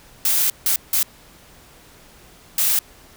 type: noise bursts at uneven times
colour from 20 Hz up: blue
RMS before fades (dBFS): -18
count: 4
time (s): 0.25-0.5 / 0.66-0.76 / 0.93-1.03 / 2.58-2.79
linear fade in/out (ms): 2
effects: pink hiss -48 dBFS RMS until 3.16 s